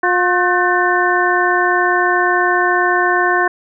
harmonic tone with a mistuned harmonic, 357.1 Hz, F4, 39 cents sharp, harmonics 1 / 2 / 3 / 4 / 5, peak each -18 / -18 / -18 / -18 / -18 dBFS, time 0.03-3.48 s, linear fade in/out 5 ms, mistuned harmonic 4, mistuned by +100 cents, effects none

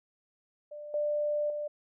sine tone with level steps, 593 Hz, D5, 17 cents sharp, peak -40 / -27 / -32 dBFS, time 0.71-1.68 s, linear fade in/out 10 ms, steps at 0.94 / 1.5 s, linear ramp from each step 2 ms, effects none

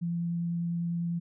sine tone with vibrato, 170.6 Hz, F3, 40 cents flat, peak -28 dBFS, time 0.01-1.2 s, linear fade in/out 20 ms, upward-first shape triangle, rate 10 Hz, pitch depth 9 cents each way, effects none

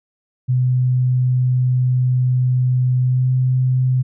sine tone with pitch glide, 126.6 to 128.29 Hz, B2 to C3, +43 to -34 cents, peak -13 dBFS, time 0.48-4.03 s, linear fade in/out 20 ms, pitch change +23 cents, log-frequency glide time 3.03-3.29 s, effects none

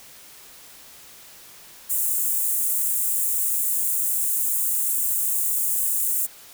white high-pass noise, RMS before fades -23 dBFS, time 1.89-6.27 s, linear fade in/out 20 ms, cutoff 7400 Hz, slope 48 dB/octave, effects white hiss -46 dBFS RMS until 6.53 s

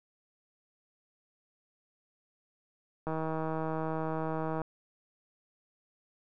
click train, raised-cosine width 1 ms, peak -21 dBFS, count 247, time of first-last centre 3.07-4.617 s, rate 159 Hz, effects none

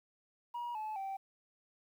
sine tone with pitch steps, 957 / 862.5 / 777.3 Hz, A#5 / A5 / G5, +45 / -35 / -15 cents, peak -35 dBFS, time 0.54-1.17 s, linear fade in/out 10 ms, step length 210 ms, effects tanh soft clip ceiling -36 dBFS + 11-bit

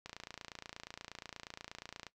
click train, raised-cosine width 0.2 ms, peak -27 dBFS, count 58, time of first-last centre 0.06-2.067 s, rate 28.4 Hz, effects noise-tail reverb RT60 0.1 s tail -17 dB re dry

